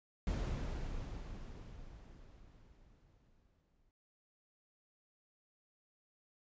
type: noise with exponential decay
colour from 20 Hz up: brown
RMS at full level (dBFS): -35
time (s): 0.27-3.91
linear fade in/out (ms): 1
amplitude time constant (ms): 790
effects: resampled to 16000 Hz